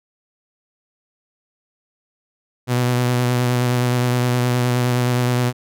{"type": "tone with vibrato", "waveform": "sawtooth", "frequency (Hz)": 123.47, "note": "B2", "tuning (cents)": 0, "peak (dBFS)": -12, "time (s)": [2.67, 5.53], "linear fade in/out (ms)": 50, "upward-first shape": "sine", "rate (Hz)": 9.6, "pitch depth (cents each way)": 22, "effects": []}